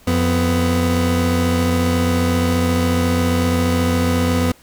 30% pulse tone pair together, 88.1 / 249.8 Hz, F2 / B3, +16 / +20 cents, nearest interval octave + tritone, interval 1804 cents, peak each -15 dBFS, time 0.07-4.52 s, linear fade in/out 5 ms, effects pink hiss -49 dBFS RMS until 4.62 s

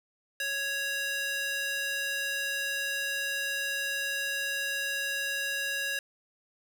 square tone with high-pass filter, 554.4 Hz, C#5, in tune, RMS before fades -32 dBFS, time 0.4-5.99 s, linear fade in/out 2 ms, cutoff 1800 Hz, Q 1.5, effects none

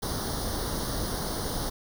pink noise with comb filter, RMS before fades -31 dBFS, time 0.02-1.7 s, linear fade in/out 10 ms, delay 0.2 ms, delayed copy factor +0.9, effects none

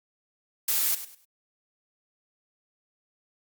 blue noise with echo, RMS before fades -25 dBFS, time 0.68-0.95 s, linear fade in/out 5 ms, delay 100 ms, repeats 3, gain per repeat -12 dB, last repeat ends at 1.25 s, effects Opus 48 kbps

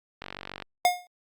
click train, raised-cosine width 0.3 ms, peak -20 dBFS, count 20, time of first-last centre 0.22-0.623 s, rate 47.2 Hz
square tone with exponential decay, 716 Hz, F5, 43 cents sharp, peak -16 dBFS, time 0.85-1.07 s, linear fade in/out 1 ms, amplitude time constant 46 ms
effects Opus 48 kbps

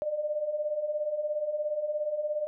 sine beating tone pair, 587 / 604 Hz, D5 / D5, -1 / +48 cents, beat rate 17 Hz, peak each -35 / -29 dBFS, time 0.02-2.47 s, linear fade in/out 0 ms, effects none

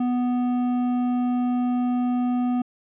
sine tone with hard clipping, 246.9 Hz, B3, in tune, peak -22 dBFS, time 0-2.62 s, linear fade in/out 5 ms, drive 8 dB, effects resampled to 8000 Hz

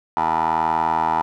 15% pulse tone with band-pass filter, 80.9 Hz, E2, 32 cents flat, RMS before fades -20 dBFS, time 0.17-1.22 s, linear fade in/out 0 ms, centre 950 Hz, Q 7.9, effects none

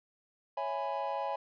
triangle chord, C# minor seventh, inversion none, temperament equal with one note detuned, 554.4 / 659.3 / 830.6 / 996.4 Hz, C#5 / E5 / G#5 / B5, 0 / 0 / 0 / +15 cents, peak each -36 / -38 / -34 / -37 dBFS, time 0.57-1.36 s, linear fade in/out 5 ms, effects resampled to 11025 Hz

